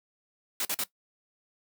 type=noise bursts; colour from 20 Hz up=white; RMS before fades=-30 dBFS; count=3; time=0.6-0.838 s; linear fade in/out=2 ms; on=50 ms; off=44 ms; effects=noise-tail reverb RT60 0.1 s tail -17 dB re dry + high-pass 150 Hz 12 dB/octave